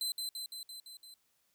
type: tone with echo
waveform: sawtooth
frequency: 4060 Hz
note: B7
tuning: 47 cents sharp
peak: -30 dBFS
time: 0.01-0.12 s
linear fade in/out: 2 ms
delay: 170 ms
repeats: 6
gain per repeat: -3 dB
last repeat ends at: 1.14 s
effects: white hiss -75 dBFS RMS until 1.54 s